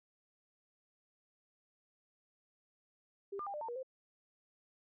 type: tone with pitch steps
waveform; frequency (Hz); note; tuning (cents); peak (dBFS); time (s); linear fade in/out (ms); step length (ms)
sine; 397.3 / 1199 / 800 / 598 / 900 / 479.2 / 522; G4 / D6 / G5 / D5 / A5 / A#4 / C5; +23 / +36 / +35 / +31 / +39 / +48 / -4; -39; 3.32-3.831; 10; 73
effects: none